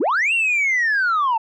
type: linear two-way sweep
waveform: sine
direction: up then down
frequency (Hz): 220 to 2794 to 864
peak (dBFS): -14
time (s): 0-1.38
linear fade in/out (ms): 10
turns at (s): 0.33
effects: tanh soft clip ceiling -14 dBFS